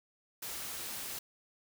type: noise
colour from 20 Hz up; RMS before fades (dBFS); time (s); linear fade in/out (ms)
white; -41; 0.42-1.19; 5
effects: none